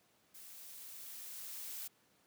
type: noise with level ramp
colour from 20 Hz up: blue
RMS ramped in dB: -54 to -44 dBFS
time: 0.34-1.88 s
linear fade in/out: 10 ms
effects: pink hiss -71 dBFS RMS until 2.26 s + high-pass 150 Hz 12 dB/octave